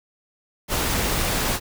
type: noise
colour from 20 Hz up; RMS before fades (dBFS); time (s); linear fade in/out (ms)
pink; -23; 0.68-1.6; 50
effects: none